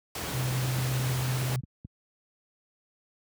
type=noise; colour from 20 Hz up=pink; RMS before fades=-34 dBFS; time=0.15-1.56 s; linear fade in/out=2 ms
type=tone with vibrato; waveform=sine; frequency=127.9 Hz; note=C3; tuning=39 cents flat; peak=-26 dBFS; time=0.33-1.61 s; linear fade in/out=20 ms; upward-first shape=triangle; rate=16 Hz; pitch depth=39 cents each way
type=click train; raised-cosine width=5 ms; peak=-27 dBFS; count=8; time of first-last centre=0.36-1.849 s; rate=4.7 Hz
effects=high-pass 80 Hz 12 dB/octave